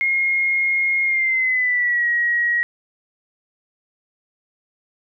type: tone with pitch glide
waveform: sine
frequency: 2146 to 1900.9 Hz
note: C7 to A#6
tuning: +43 to +33 cents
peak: -16 dBFS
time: 0.01-2.63 s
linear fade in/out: 0 ms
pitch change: -210 cents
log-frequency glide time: 1.04-2.07 s
effects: none